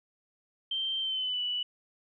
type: tone with pitch glide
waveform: sine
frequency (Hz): 3136 to 2960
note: G7 to F#7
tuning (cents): 0 to 0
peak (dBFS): -29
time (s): 0.71-1.63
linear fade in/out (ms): 5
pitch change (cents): -100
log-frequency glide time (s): 1-1.41
effects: none